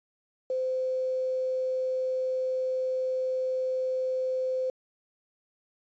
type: tone with quantisation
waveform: sine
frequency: 516 Hz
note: C5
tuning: 24 cents flat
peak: -26 dBFS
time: 0.5-4.7 s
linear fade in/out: 2 ms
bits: 9
effects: resampled to 16000 Hz